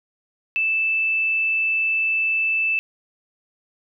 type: tone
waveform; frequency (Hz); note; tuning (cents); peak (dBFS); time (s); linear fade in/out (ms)
sine; 2638; E7; +1; -18; 0.56-2.79; 0
effects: none